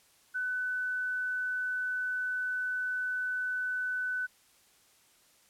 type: tone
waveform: sine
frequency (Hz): 1500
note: F#6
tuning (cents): +23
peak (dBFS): -30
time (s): 0.34-4.27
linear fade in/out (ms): 20
effects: white hiss -64 dBFS RMS until 5.49 s + low-pass 12000 Hz 12 dB/octave